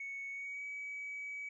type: tone with pitch glide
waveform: sine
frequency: 2217 to 2277 Hz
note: C#7 to C#7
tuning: 0 to +46 cents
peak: -39 dBFS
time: 0-1.49 s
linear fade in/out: 5 ms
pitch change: +46 cents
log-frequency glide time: 0.31-0.65 s
effects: tanh soft clip ceiling -37 dBFS